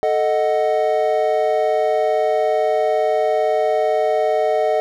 triangle chord, D# diminished, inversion second, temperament equal, 440 / 622.3 / 740 Hz, A4 / D#5 / F#5, 0 / 0 / 0 cents, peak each -18 / -16 / -19 dBFS, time 0.03-4.8 s, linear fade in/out 0 ms, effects none

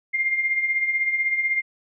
sine tone with tremolo, 2112 Hz, C7, 16 cents sharp, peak -17 dBFS, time 0.13-1.62 s, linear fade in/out 20 ms, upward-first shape triangle, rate 16 Hz, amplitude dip 65%, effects none

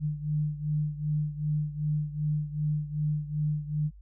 sine beating tone pair, 150 / 152.6 Hz, D3 / D#3, +37 / -33 cents, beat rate 2.6 Hz, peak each -28 / -32 dBFS, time 0-3.91 s, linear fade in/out 50 ms, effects noise-tail reverb RT60 0.1 s tail -26 dB re dry + added 50 Hz sine -47 dBFS peak until 4.01 s

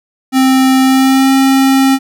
square tone with pitch glide, 262.6 to 268.1 Hz, C4 to C4, +6 to +42 cents, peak -7 dBFS, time 0.32-1.99 s, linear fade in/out 50 ms, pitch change +36 cents, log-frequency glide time 0.82-1.32 s, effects none

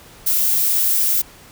violet noise, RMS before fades -17 dBFS, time 0.26-1.22 s, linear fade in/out 10 ms, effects pink hiss -44 dBFS RMS until 1.51 s

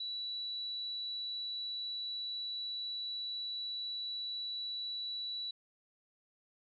sine tone, 3938 Hz, B7, 6 cents flat, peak -37 dBFS, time 0-5.51 s, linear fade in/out 5 ms, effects none

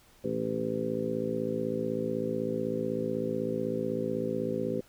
harmonic tone with a mistuned harmonic, 56 Hz, A1, 31 cents sharp, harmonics 2 / 3 / 4 / 5 / 6 / 7 / 8 / 9, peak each -42 / -39 / -35 / -37 / -45 / -34 / -42 / -34 dBFS, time 0.24-4.81 s, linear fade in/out 5 ms, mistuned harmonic 2, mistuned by +63 cents, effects pink hiss -60 dBFS RMS until 4.88 s

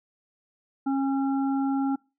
harmonic tone, 272.3 Hz, C#4, 31 cents flat, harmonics 1 / 3 / 5, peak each -23 / -32 / -39 dBFS, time 0.86-1.96 s, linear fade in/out 10 ms, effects noise-tail reverb RT60 0.3 s tail -25 dB re dry

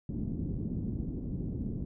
white low-pass noise, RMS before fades -35 dBFS, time 0.09-1.85 s, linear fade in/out 5 ms, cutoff 260 Hz, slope 24 dB/octave, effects none

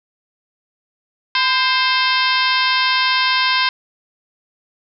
harmonic tone with a mistuned harmonic, 525 Hz, C5, 6 cents sharp, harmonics 2 / 3 / 4 / 5 / 6 / 7 / 8 / 9 / 10, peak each -19 / -21 / -22 / -23 / -24 / -24 / -25 / -26 / -26 dBFS, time 1.35-3.69 s, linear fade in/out 2 ms, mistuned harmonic 2, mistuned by -53 cents, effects none

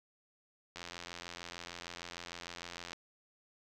click train, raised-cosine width 0.2 ms, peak -26 dBFS, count 189, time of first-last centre 0.76-2.931 s, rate 86.6 Hz, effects none

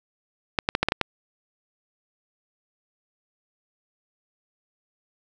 clicks, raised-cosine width 0.3 ms, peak -4 dBFS, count 7, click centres 0.588 / 0.689 / 0.751 / 0.83 / 0.886 / 0.921 / 1.013 s, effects none

